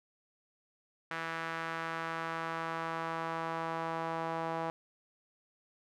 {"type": "tone with band-pass filter sweep", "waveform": "sawtooth", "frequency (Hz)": 164, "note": "E3", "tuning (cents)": -9, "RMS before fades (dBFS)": -37, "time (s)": [1.11, 4.7], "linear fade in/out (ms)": 0, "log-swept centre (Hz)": [1600, 850], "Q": 1.7, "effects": []}